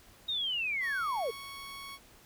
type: linear sweep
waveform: sine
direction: down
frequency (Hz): 3775 to 415.3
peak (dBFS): -30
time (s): 0.28-1.31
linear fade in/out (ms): 10
type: tone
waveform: 15% pulse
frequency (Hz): 1108.7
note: C#6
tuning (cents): 0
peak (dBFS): -36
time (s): 0.8-1.99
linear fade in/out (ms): 50
effects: pink hiss -58 dBFS RMS until 2.25 s